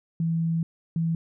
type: tone pair in turn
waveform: sine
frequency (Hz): 164.81 / 164.81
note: E3 / E3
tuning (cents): 0 / 0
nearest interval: unison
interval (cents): 0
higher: neither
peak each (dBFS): -22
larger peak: neither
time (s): 0.2-0.63 / 0.96-1.15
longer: first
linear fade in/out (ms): 2
effects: none